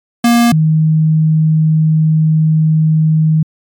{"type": "tone pair in turn", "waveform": ["square", "sine"], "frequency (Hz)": [236.3, 157.17], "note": ["A#3", "D#3"], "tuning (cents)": [24, 18], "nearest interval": "perfect fifth", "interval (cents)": 706, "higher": "first", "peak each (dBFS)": -7, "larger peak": "neither", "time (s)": [[0.24, 0.52], [0.52, 3.43]], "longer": "second", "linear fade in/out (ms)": 5, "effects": ["MP3 96 kbps"]}